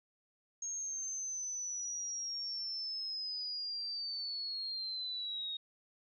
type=linear sweep; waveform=sine; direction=down; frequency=6540 to 3729 Hz; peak=-37 dBFS; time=0.62-5.57 s; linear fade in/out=5 ms; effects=none